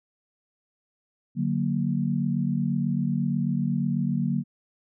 sine chord, D augmented, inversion none, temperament equal, 146.83 / 185 / 233.1 Hz, D3 / F#3 / A#3, 0 / 0 / 0 cents, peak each -27 dBFS, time 1.35-4.44 s, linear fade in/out 50 ms, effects none

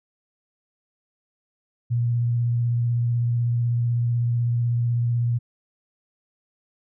sine tone with vibrato, 119.1 Hz, A#2, 38 cents sharp, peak -19 dBFS, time 1.9-5.39 s, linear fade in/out 20 ms, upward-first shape square, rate 16 Hz, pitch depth 13 cents each way, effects none

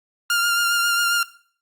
sawtooth tone with vibrato, 1400 Hz, F6, 4 cents sharp, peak -14 dBFS, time 0.3-1.23 s, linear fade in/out 2 ms, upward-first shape triangle, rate 7.4 Hz, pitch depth 25 cents each way, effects noise-tail reverb RT60 0.5 s tail -18 dB re dry + Opus 48 kbps

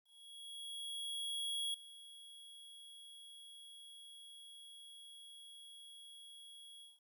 square tone with ADSR envelope, 3324 Hz, G#7, 1 cent sharp, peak -37 dBFS, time 0.04-7 s, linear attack 1700 ms, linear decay 4 ms, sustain -17 dB, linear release 180 ms, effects 13-bit

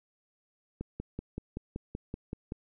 click train, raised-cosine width 3 ms, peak -23 dBFS, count 10, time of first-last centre 0.81-2.521 s, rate 5.26 Hz, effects none

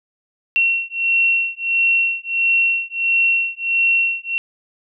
sine beating tone pair, 2724 / 2725.5 Hz, F7 / F7, -44 / -43 cents, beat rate 1.5 Hz, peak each -18 / -18 dBFS, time 0.56-4.38 s, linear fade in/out 0 ms, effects none

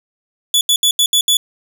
sawtooth tone bursts at uneven times, 3440 Hz, A7, 40 cents flat, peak -7 dBFS, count 6, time 0.54-0.61 / 0.69-0.76 / 0.83-0.91 / 0.99-1.06 / 1.13-1.21 / 1.28-1.37 s, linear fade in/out 2 ms, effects 7-bit

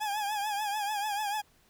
40% pulse tone with vibrato, 830.6 Hz, G#5, in tune, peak -29 dBFS, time 0-1.42 s, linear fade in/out 20 ms, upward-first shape triangle, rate 6.8 Hz, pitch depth 85 cents each way, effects pink hiss -65 dBFS RMS until 1.69 s

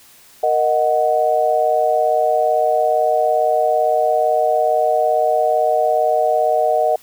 sine chord, D# minor, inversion second, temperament equal, 466.2 / 622.3 / 740 Hz, A#4 / D#5 / F#5, 0 / 0 / 0 cents, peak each -21 / -16 / -17 dBFS, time 0.43-6.96 s, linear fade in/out 5 ms, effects white hiss -47 dBFS RMS until 7.02 s

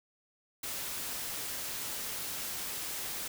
white noise, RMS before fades -38 dBFS, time 0.63-3.28 s, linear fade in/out 5 ms, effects none

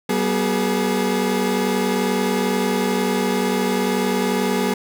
30% pulse tone cluster, 191 / 242.3 / 422.4 Hz, G3 / B3 / G#4, -45 / -33 / +29 cents, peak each -20 dBFS, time 0.09-4.74 s, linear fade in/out 5 ms, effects none

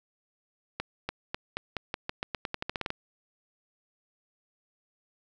accelerating click train, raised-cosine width 0.3 ms, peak -15 dBFS, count 17, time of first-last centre 0.8-2.904 s, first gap 290 ms, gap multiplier 0.88, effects none

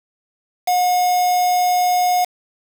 triangle tone with quantisation, 722 Hz, F#5, 43 cents flat, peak -12 dBFS, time 0.67-2.25 s, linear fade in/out 10 ms, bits 4, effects none

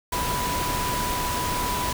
sine tone in noise, 987.8 Hz, B5, in tune, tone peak -27 dBFS, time 0.12-1.93 s, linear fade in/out 5 ms, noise pink, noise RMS -28 dBFS, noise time 0.12-1.93 s, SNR -2 dB, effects none

